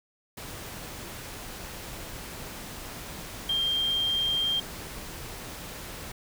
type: tone in noise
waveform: sine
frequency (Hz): 3188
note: G7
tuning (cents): +28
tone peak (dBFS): -24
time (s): 3.49-4.6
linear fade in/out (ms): 5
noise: pink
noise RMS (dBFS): -40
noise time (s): 0.37-6.12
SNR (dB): +13
effects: none